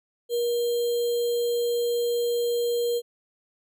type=tone with sample-and-hold; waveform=sine; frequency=475.3 Hz; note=A#4; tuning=34 cents sharp; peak=-22 dBFS; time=0.29-3.02 s; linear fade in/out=50 ms; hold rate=3675 Hz; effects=none